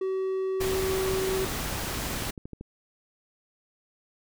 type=tone; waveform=triangle; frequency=380 Hz; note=F#4; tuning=46 cents sharp; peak=-24 dBFS; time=0.01-1.45 s; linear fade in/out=5 ms
type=noise; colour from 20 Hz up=pink; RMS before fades=-32 dBFS; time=0.6-2.31 s; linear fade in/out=10 ms
type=click train; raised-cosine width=3 ms; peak=-26 dBFS; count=25; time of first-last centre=0.75-2.61 s; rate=12.9 Hz
effects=none